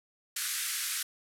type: band-pass noise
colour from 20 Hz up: white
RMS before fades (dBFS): -34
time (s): 0.36-1.03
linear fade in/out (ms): 5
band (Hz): 1300 to 13000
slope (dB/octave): 48
effects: none